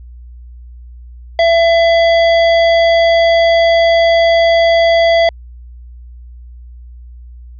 square tone, 670 Hz, E5, 28 cents sharp, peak -8 dBFS, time 1.39-5.29 s, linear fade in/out 2 ms, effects added 60 Hz sine -31 dBFS peak until 7.59 s + resampled to 11025 Hz

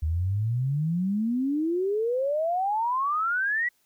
sine exponential sweep, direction up, 75.2 to 1975.5 Hz, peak -23 dBFS, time 0.02-3.69 s, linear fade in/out 10 ms, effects white hiss -68 dBFS RMS until 3.85 s

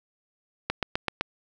click train, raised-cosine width 0.3 ms, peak -9 dBFS, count 5, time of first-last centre 0.7-1.21 s, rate 7.84 Hz, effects none

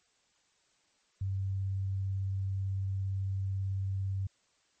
sine tone with vibrato, 96.7 Hz, G2, 23 cents flat, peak -30 dBFS, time 1.21-4.27 s, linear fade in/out 5 ms, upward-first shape triangle, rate 18 Hz, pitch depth 12 cents each way, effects white hiss -71 dBFS RMS until 4.8 s + MP3 32 kbps

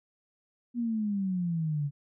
sine exponential sweep, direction down, 243.9 to 140.3 Hz, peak -27 dBFS, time 0.74-1.91 s, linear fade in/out 50 ms, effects none

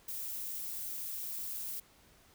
violet noise, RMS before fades -40 dBFS, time 0.08-1.8 s, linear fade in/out 5 ms, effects pink hiss -63 dBFS RMS until 2.34 s

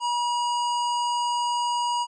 harmonic tone with a mistuned harmonic, 962 Hz, B5, 46 cents flat, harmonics 1 / 3 / 5 / 7 / 9, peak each -23 / -33 / -37 / -40 / -42 dBFS, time 0-2.07 s, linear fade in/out 50 ms, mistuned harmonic 9, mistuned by -73 cents, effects none

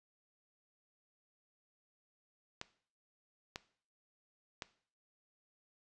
clicks, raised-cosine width 0.2 ms, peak -23 dBFS, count 3, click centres 2.614 / 3.559 / 4.622 s, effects noise-tail reverb RT60 0.5 s tail -17 dB re dry + resampled to 22050 Hz

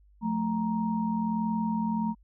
sine tone cluster, 178.6 / 220 / 936 Hz, F3 / A3 / A#5, +39 / 0 / +7 cents, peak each -34 / -27 / -33 dBFS, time 0.21-2.15 s, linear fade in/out 50 ms, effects added 50 Hz sine -56 dBFS peak until 2.23 s

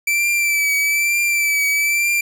45% pulse tone with vibrato, 2325 Hz, D7, 18 cents flat, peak -15 dBFS, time 0.07-2.21 s, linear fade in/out 5 ms, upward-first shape triangle, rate 1.1 Hz, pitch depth 44 cents each way, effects none

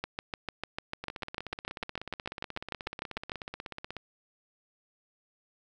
two click trains, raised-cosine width 0.3 ms, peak -17 / -22 dBFS, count 23 / 49, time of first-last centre 0.04-3.319 / 1.04-3.967 s, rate 6.71 / 16.4 Hz, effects none

